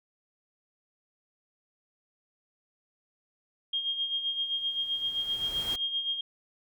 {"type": "tone with tremolo", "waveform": "sine", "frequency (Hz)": 3230, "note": "G#7", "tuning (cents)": -49, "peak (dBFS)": -26, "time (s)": [3.73, 6.21], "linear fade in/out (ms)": 5, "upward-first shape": "sine", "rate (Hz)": 7.7, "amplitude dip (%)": 60}
{"type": "noise with exponential growth", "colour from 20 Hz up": "pink", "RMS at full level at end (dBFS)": -39, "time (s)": [4.15, 5.76], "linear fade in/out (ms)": 5, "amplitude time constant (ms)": 350}
{"effects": []}